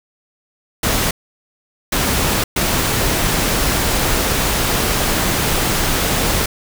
pink noise bursts at uneven times, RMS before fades -17 dBFS, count 3, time 0.83-1.11 / 1.92-2.44 / 2.56-6.46 s, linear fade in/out 5 ms, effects none

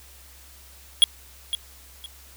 square tone with echo, 3322 Hz, G#7, in tune, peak -11 dBFS, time 1.02-1.04 s, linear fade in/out 0 ms, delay 510 ms, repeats 2, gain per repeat -12 dB, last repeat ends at 2.06 s, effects added 66 Hz sine -50 dBFS peak until 2.36 s + white hiss -50 dBFS RMS until 2.36 s

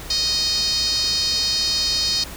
5% pulse tone with band-pass filter, 622.3 Hz, D#5, in tune, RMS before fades -21 dBFS, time 0.1-2.24 s, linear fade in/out 5 ms, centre 4600 Hz, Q 6, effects added 60 Hz sine -38 dBFS peak until 2.36 s + pink hiss -36 dBFS RMS until 2.36 s

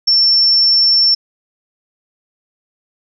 sine tone, 5410 Hz, E8, 44 cents sharp, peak -8 dBFS, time 0.07-1.15 s, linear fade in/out 10 ms, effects none

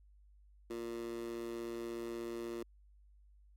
15% pulse tone with high-pass filter, 116.54 Hz, A#2, in tune, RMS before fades -42 dBFS, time 0.7-2.63 s, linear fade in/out 5 ms, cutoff 320 Hz, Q 3.3, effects added 50 Hz sine -60 dBFS peak until 3.56 s + AAC 64 kbps

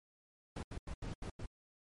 brown noise bursts at uneven times, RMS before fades -42 dBFS, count 6, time 0.56-0.63 / 0.71-0.78 / 0.87-0.94 / 1.02-1.14 / 1.22-1.3 / 1.39-1.46 s, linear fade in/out 5 ms, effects MP3 48 kbps

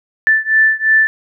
sine beating tone pair, 1760 / 1762.9 Hz, A6 / A6, 0 / +3 cents, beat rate 2.9 Hz, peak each -12 / -13 dBFS, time 0.27-1.07 s, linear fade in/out 0 ms, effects none

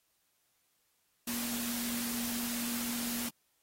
sine tone in noise, 237.8 Hz, A#3, 35 cents sharp, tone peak -37 dBFS, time 1.27-3.29 s, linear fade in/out 5 ms, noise white, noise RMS -38 dBFS, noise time 1.27-3.29 s, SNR -2 dB, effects white hiss -75 dBFS RMS until 3.62 s + AAC 48 kbps

